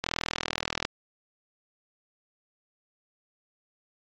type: click train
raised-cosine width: 0.2 ms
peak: -9 dBFS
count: 34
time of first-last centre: 0.04-0.851 s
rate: 40.7 Hz
effects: low-pass 6000 Hz 12 dB/octave + AAC 48 kbps